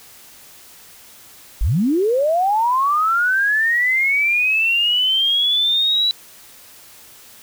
sine linear sweep, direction up, 33.05 to 3951 Hz, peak -14 dBFS, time 1.61-6.11 s, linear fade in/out 0 ms, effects white hiss -44 dBFS RMS until 7.42 s

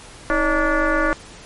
sine tone with frequency modulation, 564 Hz, C#5, 30 cents sharp, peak -15 dBFS, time 0.3-1.13 s, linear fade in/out 0 ms, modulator 294 Hz, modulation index 4, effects pink hiss -41 dBFS RMS until 1.45 s + MP3 48 kbps

